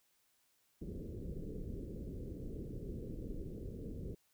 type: low-pass noise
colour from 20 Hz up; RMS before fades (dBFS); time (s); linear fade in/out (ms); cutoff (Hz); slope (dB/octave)
pink; -44; 0.81-4.15; 5; 480; 48
effects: white hiss -75 dBFS RMS until 4.33 s